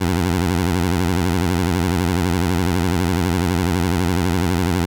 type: tone with vibrato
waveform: 15% pulse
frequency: 88.5 Hz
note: F2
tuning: 23 cents sharp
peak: -10 dBFS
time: 0-4.86 s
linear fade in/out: 20 ms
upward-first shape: sine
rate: 12 Hz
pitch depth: 140 cents each way
effects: none